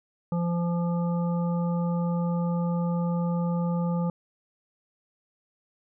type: harmonic tone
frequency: 172.2 Hz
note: F3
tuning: 24 cents flat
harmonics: 1 / 3 / 5 / 7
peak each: -24 / -34 / -38 / -41 dBFS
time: 0.32-4.1 s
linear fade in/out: 2 ms
effects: none